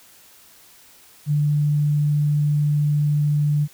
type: tone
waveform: sine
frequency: 147.7 Hz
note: D3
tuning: 10 cents sharp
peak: -16 dBFS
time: 1.26-3.68 s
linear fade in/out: 50 ms
effects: white hiss -50 dBFS RMS until 3.73 s